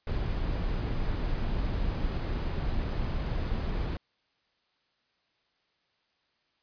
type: noise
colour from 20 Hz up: brown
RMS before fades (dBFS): -30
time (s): 0.07-3.97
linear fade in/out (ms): 2
effects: white hiss -73 dBFS RMS until 6.62 s + resampled to 11025 Hz